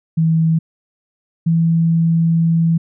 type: tone pair in turn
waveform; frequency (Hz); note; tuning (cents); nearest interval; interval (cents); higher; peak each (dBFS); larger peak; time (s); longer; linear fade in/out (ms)
sine; 162 / 165.31; E3 / E3; -30 / +5; unison; 35; second; -11; neither; 0.17-0.59 / 1.46-2.78; second; 10
effects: none